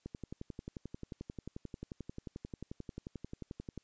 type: click train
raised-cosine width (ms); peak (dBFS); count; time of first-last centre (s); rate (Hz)
3; -29; 43; 0.06-3.777; 11.3
effects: white hiss -74 dBFS RMS until 3.83 s + resampled to 16000 Hz